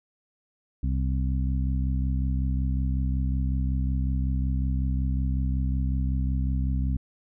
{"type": "harmonic tone", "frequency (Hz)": 65.41, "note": "C2", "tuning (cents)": 0, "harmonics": [1, 2, 3, 4], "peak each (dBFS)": [-24, -30, -34, -36], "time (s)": [0.83, 6.97], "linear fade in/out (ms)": 5, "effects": []}